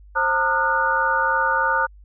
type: tone cluster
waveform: sine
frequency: 531 / 909 / 1213 / 1382 / 1465 Hz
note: C5 / A#5 / D#6 / F6 / F#6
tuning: +25 / -44 / -44 / -19 / -18 cents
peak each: -27 / -22 / -24 / -28 / -21 dBFS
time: 0.15-1.87 s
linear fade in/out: 20 ms
effects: added 50 Hz sine -43 dBFS peak until 2.04 s

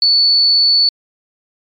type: tone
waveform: sine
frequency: 4458 Hz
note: C#8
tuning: 9 cents sharp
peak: -8 dBFS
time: 0.02-0.89 s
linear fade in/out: 2 ms
effects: MP3 64 kbps

